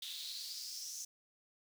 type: noise with high-pass filter sweep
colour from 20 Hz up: pink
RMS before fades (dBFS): -45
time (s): 0.02-1.05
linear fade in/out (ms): 5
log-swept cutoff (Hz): 3500 to 6200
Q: 6
effects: none